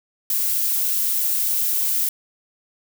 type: noise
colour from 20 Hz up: violet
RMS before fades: -21 dBFS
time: 0.3-2.09 s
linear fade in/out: 2 ms
effects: none